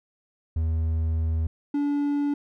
triangle tone pair in turn, 80.5 / 287.9 Hz, E2 / D4, -41 / -34 cents, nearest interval octave + minor seventh, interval 2207 cents, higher second, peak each -20 dBFS, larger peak neither, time 0.56-1.47 / 1.74-2.34 s, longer first, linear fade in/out 5 ms, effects none

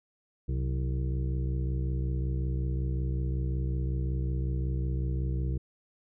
harmonic tone with a mistuned harmonic, 65.41 Hz, C2, in tune, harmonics 1 / 2 / 3 / 5 / 6 / 7, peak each -29 / -32 / -41 / -42 / -47 / -49 dBFS, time 0.48-5.58 s, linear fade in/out 10 ms, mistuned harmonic 3, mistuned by -82 cents, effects none

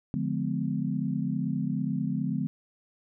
sine chord, D diminished seventh, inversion none, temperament just, 146.83 / 176.2 / 211.4 / 253.7 Hz, D3 / F3 / Ab3 / Cb4, 0 / +16 / +31 / +47 cents, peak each -32 dBFS, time 0.14-2.47 s, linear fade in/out 0 ms, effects none

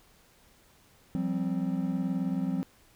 triangle chord, F suspended second, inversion none, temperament equal with one note detuned, 174.61 / 193.3 / 261.6 Hz, F3 / G3 / C4, 0 / -24 / 0 cents, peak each -30 dBFS, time 1.15-2.63 s, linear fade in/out 0 ms, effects pink hiss -61 dBFS RMS until 2.95 s

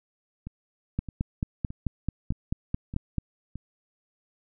two click trains, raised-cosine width 5 ms, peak -14 / -24 dBFS, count 11 / 6, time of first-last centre 0.99-3.183 / 0.47-3.556 s, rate 4.56 / 1.62 Hz, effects none

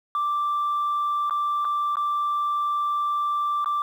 sine tone with dropouts, 1174.7 Hz, D6, in tune, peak -20 dBFS, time 0.15-3.82 s, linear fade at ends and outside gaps 1 ms, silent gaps 1.297-1.308 / 1.647-1.651 / 1.956-1.969 / 3.645-3.659 s, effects tanh soft clip ceiling -19 dBFS + 9-bit

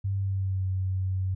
sine tone with pitch glide, 98 to 94.12 Hz, G2 to F#2, 0 to +30 cents, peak -25 dBFS, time 0.04-1.35 s, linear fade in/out 10 ms, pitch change -70 cents, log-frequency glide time 0.17-0.66 s, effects none

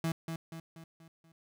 35% pulse tone with echo, 163.6 Hz, E3, 13 cents flat, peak -28 dBFS, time 0.04-0.12 s, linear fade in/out 2 ms, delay 240 ms, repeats 5, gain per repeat -6 dB, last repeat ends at 1.32 s, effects none

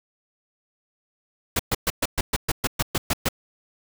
pink noise bursts, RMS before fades -22 dBFS, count 12, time 1.56-3.288 s, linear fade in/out 5 ms, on 34 ms, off 120 ms, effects none

